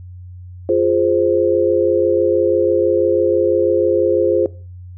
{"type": "chord", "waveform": "sine", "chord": "F minor", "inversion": "none", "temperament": "equal", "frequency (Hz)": [349.2, 415.3, 523.3], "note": ["F4", "Ab4", "C5"], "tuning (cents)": [0, 0, 0], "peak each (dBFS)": [-16, -17, -16], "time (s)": [0.69, 4.46], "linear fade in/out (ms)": 2, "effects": ["noise-tail reverb RT60 0.4 s tail -20 dB re dry", "added 90 Hz sine -32 dBFS peak until 4.97 s"]}